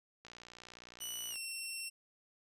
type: click train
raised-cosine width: 0.2 ms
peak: -35 dBFS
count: 67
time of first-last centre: 0.25-1.357 s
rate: 59.6 Hz
type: tone with pitch glide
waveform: 15% pulse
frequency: 2960 to 2714 Hz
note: F#7 to E7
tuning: 0 to +50 cents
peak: -33 dBFS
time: 1-1.9 s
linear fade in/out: 20 ms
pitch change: -150 cents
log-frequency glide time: 1.3-1.36 s
effects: none